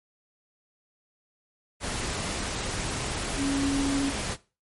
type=tone in noise; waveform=sine; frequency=277.2 Hz; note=C#4; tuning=in tune; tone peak=-24 dBFS; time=3.36-4.13 s; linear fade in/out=50 ms; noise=pink; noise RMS=-31 dBFS; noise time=1.8-4.37 s; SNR=+4 dB; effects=noise-tail reverb RT60 0.3 s tail -18 dB re dry + MP3 48 kbps